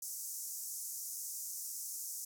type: band-pass noise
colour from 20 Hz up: pink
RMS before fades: -43 dBFS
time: 0.02-2.25 s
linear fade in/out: 5 ms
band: 5800 to 16000 Hz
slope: 48 dB/octave
effects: none